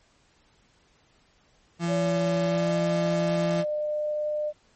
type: tone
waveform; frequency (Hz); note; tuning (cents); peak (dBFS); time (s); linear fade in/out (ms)
35% pulse; 170; F3; -46; -23; 1.79-3.65; 50
type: tone with pitch glide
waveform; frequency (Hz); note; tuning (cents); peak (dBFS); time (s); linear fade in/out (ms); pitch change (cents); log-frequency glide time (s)
sine; 571 to 601.5; D5 to D5; -49 to +41; -25; 1.87-4.53; 50; +90; 2.44-2.73
effects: pink hiss -63 dBFS RMS until 4.75 s + MP3 32 kbps